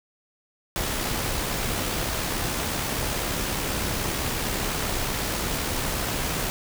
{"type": "noise with amplitude modulation", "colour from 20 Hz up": "pink", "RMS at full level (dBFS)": -26, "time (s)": [0.76, 6.5], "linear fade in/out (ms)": 0, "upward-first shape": "sine", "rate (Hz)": 68, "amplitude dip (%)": 30, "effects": []}